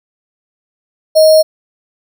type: tone with sample-and-hold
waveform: sine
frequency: 628 Hz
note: D#5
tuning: 16 cents sharp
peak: -3 dBFS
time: 1.15-1.43 s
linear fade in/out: 20 ms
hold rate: 4900 Hz
effects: none